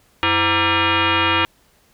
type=tone with frequency modulation; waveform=sine; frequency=752 Hz; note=F#5; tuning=28 cents sharp; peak=-14 dBFS; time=0.23-1.45 s; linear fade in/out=0 ms; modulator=422 Hz; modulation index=5.8; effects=pink hiss -57 dBFS RMS until 1.93 s